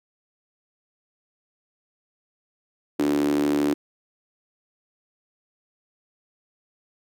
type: tone with high-pass filter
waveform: sawtooth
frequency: 72.7 Hz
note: D2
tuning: 17 cents flat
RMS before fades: -22 dBFS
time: 2.99-3.74 s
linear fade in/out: 5 ms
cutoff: 310 Hz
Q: 9.6
effects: none